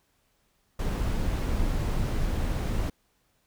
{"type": "noise", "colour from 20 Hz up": "brown", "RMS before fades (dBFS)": -27, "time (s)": [0.79, 2.9], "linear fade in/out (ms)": 5, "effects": ["pink hiss -70 dBFS RMS until 3.46 s"]}